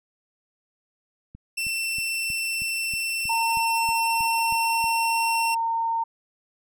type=click train; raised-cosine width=5 ms; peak=-29 dBFS; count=12; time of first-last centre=1.35-4.842 s; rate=3.15 Hz
type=tone with pitch glide; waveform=sawtooth; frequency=2687 to 2717 Hz; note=E7 to F7; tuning=+33 to -48 cents; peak=-22 dBFS; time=1.57-5.55 s; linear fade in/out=10 ms; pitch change=+19 cents; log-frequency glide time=2.85-5.2 s
type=tone; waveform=sine; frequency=914 Hz; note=A#5; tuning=34 cents flat; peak=-22 dBFS; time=3.29-6.04 s; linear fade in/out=10 ms
effects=none